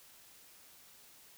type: silence
effects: white hiss -59 dBFS RMS until 1.37 s